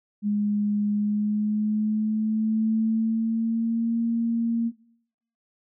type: tone with pitch glide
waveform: sine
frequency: 207.1 to 231.1 Hz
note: G#3 to A#3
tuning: -5 to -15 cents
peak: -21 dBFS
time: 0.22-4.72 s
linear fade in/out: 50 ms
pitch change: +190 cents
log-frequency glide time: 0.92-3.98 s
effects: noise-tail reverb RT60 0.8 s tail -23 dB re dry